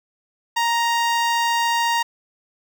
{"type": "tone with notch filter", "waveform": "sawtooth", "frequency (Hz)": 934, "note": "A#5", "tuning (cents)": 3, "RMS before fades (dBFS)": -20, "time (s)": [0.56, 2.03], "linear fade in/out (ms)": 10, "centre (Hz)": 11000, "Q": 1.1, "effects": []}